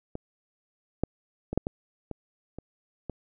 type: clicks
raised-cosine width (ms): 2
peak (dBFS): -21 / -11 / -18 / -9 / -16 / -21 / -25 / -20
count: 8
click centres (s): 0.154 / 1.036 / 1.53 / 1.576 / 1.669 / 2.113 / 2.586 / 3.097
effects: none